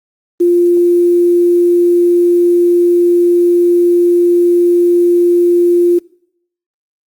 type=tone with quantisation; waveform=sine; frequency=349.2 Hz; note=F4; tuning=in tune; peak=-6 dBFS; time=0.4-5.99 s; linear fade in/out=10 ms; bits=6; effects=noise-tail reverb RT60 0.7 s tail -23 dB re dry + Opus 24 kbps